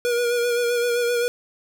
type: tone with vibrato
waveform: square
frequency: 479.4 Hz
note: A#4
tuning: 48 cents sharp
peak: -20 dBFS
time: 0.05-1.28 s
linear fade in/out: 0 ms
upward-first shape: sine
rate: 7.7 Hz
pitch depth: 30 cents each way
effects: none